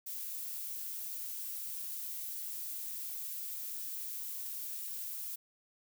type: noise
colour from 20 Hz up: violet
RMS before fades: -41 dBFS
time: 0.06-5.36 s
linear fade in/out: 10 ms
effects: none